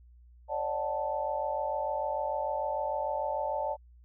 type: chord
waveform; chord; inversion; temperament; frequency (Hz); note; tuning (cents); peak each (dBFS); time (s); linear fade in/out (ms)
sine; D major seventh; third; equal with one note detuned; 554.4 / 601.1 / 740 / 880; C#5 / D5 / F#5 / A5; 0 / +40 / 0 / 0; -36 / -34 / -38 / -33; 0.48-3.77; 50
effects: added 60 Hz sine -53 dBFS peak until 4.04 s